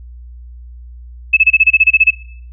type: tone bursts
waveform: sine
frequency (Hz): 2606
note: E7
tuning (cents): -20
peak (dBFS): -4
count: 12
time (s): 1.33-2.107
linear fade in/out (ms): 10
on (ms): 40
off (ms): 27
effects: noise-tail reverb RT60 0.6 s tail -18 dB re dry + added 60 Hz sine -31 dBFS peak until 2.52 s